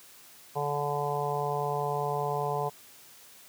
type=harmonic tone; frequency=145 Hz; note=D3; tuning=22 cents flat; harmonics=1 / 3 / 4 / 5 / 6 / 7; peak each=-35 / -33 / -38 / -33 / -35 / -36 dBFS; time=0.55-2.7 s; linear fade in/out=20 ms; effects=white hiss -53 dBFS RMS until 3.48 s + high-pass 80 Hz 12 dB/octave